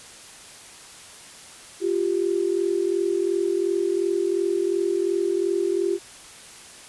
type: tone pair together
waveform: sine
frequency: 349.2 / 392 Hz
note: F4 / G4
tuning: 0 / 0 cents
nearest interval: major second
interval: 200 cents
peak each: -23 dBFS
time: 1.8-5.99 s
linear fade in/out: 50 ms
effects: white hiss -44 dBFS RMS until 6.88 s + resampled to 24000 Hz